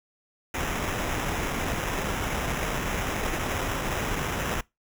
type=noise with sample-and-hold; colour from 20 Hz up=pink; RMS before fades=-29 dBFS; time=0.54-4.61 s; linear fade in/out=5 ms; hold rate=4410 Hz; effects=noise-tail reverb RT60 0.2 s tail -23 dB re dry